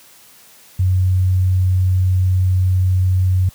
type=tone; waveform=sine; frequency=92.5 Hz; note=F#2; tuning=in tune; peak=-11 dBFS; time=0.79-3.49 s; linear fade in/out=5 ms; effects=white hiss -46 dBFS RMS until 3.54 s + high-pass 60 Hz 12 dB/octave